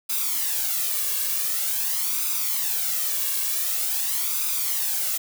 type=noise with flanger; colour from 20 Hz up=blue; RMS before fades=-25 dBFS; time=0.09-5.18 s; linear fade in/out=10 ms; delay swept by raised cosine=0.81 to 1.81 ms; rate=0.46 Hz; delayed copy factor=+0.65; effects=none